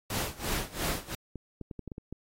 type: noise with tremolo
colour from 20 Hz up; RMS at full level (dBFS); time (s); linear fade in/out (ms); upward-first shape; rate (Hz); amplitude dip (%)
pink; -31; 0.1-1.15; 2; sine; 2.9; 90
type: clicks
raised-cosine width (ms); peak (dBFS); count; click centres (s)
3; -26; 8; 1.357 / 1.613 / 1.712 / 1.793 / 1.877 / 1.918 / 1.981 / 2.126
effects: AAC 48 kbps